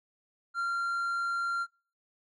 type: tone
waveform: triangle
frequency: 1382 Hz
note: F6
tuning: 19 cents flat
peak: -26 dBFS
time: 0.54-1.67 s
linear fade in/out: 50 ms
effects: noise-tail reverb RT60 0.4 s tail -26 dB re dry + MP3 48 kbps